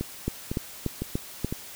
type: two click trains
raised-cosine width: 3 ms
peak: -16 / -13 dBFS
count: 4 / 5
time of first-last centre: 0.01-1.525 / 0.28-1.446 s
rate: 1.98 / 3.43 Hz
effects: white hiss -43 dBFS RMS until 1.75 s